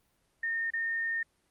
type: tone with dropouts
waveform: sine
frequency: 1828 Hz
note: A#6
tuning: 34 cents flat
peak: -29 dBFS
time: 0.43-1.23 s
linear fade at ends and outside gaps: 5 ms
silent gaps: 0.704-0.735 s
effects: pink hiss -72 dBFS RMS until 1.5 s + Opus 24 kbps

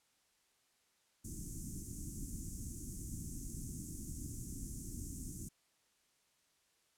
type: band-stop noise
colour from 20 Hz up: pink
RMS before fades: -44 dBFS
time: 1.24-5.49 s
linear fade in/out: 10 ms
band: 320 to 6300 Hz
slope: 48 dB/octave
effects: white hiss -75 dBFS RMS until 6.97 s + low-pass 10000 Hz 12 dB/octave

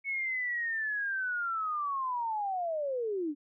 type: linear sweep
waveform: sine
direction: down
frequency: 2217 to 277.2 Hz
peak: -30 dBFS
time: 0.04-3.35 s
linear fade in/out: 50 ms
effects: none

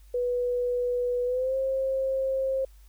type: tone with pitch glide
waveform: sine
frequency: 490.9 to 532.2 Hz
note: B4 to C5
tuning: -10 to +29 cents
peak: -24 dBFS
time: 0.14-2.65 s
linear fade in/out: 5 ms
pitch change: +139 cents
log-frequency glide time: 1.25-1.56 s
effects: added 50 Hz sine -49 dBFS peak until 2.88 s + white hiss -64 dBFS RMS until 2.88 s

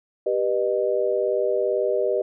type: chord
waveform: sine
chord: G augmented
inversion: none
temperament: just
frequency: 392 / 490 / 612.5 Hz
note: G4 / B4 / D#5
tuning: 0 / -14 / -27 cents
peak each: -24 dBFS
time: 0.26-2.22 s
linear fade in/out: 5 ms
effects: none

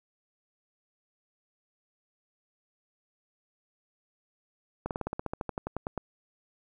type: slowing click train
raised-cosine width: 1 ms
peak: -18 dBFS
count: 16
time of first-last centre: 4.86-5.977 s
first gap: 48 ms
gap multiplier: 1.06
effects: 10-bit

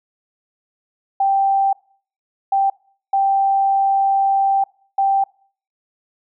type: tone bursts at uneven times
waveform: sine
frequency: 784 Hz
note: G5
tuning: in tune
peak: -13 dBFS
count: 4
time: 1.2-1.73 / 2.52-2.7 / 3.13-4.64 / 4.98-5.24 s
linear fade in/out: 5 ms
effects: noise-tail reverb RT60 0.5 s tail -24 dB re dry

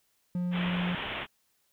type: tone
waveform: triangle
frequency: 177.8 Hz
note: F3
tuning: 31 cents sharp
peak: -26 dBFS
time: 0.35-0.95 s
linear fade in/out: 2 ms
type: low-pass noise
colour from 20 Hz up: white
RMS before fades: -36 dBFS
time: 0.51-1.27 s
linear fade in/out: 50 ms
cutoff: 3400 Hz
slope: 96 dB/octave
effects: white hiss -72 dBFS RMS until 1.72 s

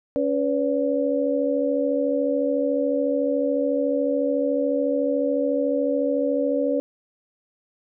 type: tone cluster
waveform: sine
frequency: 279.5 / 497.1 / 571 Hz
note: C#4 / B4 / D5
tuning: +14 / +11 / -49 cents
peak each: -24 dBFS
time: 0.16-6.8 s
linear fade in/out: 0 ms
effects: none

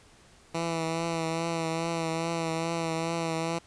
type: tone with vibrato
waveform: 10% pulse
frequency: 164.81 Hz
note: E3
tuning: in tune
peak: -20 dBFS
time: 0.54-3.59 s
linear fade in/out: 10 ms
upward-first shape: triangle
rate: 2.4 Hz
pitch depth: 35 cents each way
effects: pink hiss -57 dBFS RMS until 3.66 s + resampled to 22050 Hz

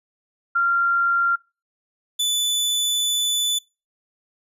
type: tone pair in turn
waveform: sine / sawtooth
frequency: 1384 / 3487 Hz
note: F6 / A7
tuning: -16 / -16 cents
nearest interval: octave + major third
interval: 1600 cents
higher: second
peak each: -16 dBFS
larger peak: neither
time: 0.55-1.36 / 2.19-3.59 s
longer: second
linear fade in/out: 10 ms
effects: noise-tail reverb RT60 0.3 s tail -26 dB re dry + resampled to 32000 Hz

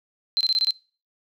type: tone bursts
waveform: sine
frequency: 4103 Hz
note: C8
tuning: 35 cents flat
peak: -18 dBFS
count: 6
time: 0.37-0.707 s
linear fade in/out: 0 ms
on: 37 ms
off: 23 ms
effects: noise-tail reverb RT60 0.4 s tail -24 dB re dry

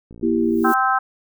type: click train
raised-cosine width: 3 ms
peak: -28 dBFS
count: 31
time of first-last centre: 0.11-0.625 s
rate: 58.2 Hz
type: chord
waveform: sine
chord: E diminished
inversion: second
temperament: equal with one note detuned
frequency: 236.5 / 329.6 / 392 Hz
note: Bb3 / E4 / G4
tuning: +25 / 0 / 0 cents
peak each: -20 / -19 / -22 dBFS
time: 0.22-0.73 s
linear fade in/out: 20 ms
type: noise with exponential growth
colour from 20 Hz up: violet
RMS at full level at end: -31 dBFS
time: 0.36-0.74 s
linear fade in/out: 0 ms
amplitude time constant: 81 ms
type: harmonic tone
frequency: 260 Hz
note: C4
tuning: 11 cents flat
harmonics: 3 / 4 / 5 / 6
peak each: -20 / -23 / -19 / -23 dBFS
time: 0.64-0.99 s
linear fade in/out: 10 ms
effects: none

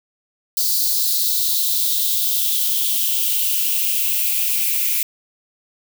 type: noise with high-pass filter sweep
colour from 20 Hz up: violet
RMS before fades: -19 dBFS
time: 0.57-5.03 s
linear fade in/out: 2 ms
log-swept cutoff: 4500 to 2300 Hz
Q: 4.8
effects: none

